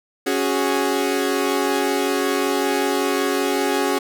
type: chord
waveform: sawtooth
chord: C# suspended fourth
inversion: none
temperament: equal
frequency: 277.2 / 370 / 415.3 Hz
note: C#4 / F#4 / G#4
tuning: 0 / 0 / 0 cents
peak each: -19 dBFS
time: 0.26-3.99 s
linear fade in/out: 10 ms
effects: none